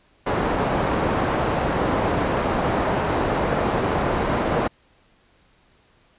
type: low-pass noise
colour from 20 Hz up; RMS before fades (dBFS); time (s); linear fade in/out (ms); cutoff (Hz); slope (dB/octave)
white; -22; 0.26-4.68; 10; 830; 12
effects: pink hiss -59 dBFS RMS until 6.18 s + resampled to 8000 Hz